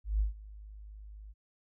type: tone with ADSR envelope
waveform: sine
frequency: 51.91 Hz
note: G#1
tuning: in tune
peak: -24 dBFS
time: 0.04-1.34 s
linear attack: 160 ms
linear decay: 130 ms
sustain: -21 dB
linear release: 34 ms
effects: none